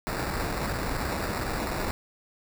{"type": "noise with sample-and-hold", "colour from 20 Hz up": "pink", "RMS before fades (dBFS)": -30, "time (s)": [0.07, 1.91], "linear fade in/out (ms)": 0, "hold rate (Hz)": 3150, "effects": []}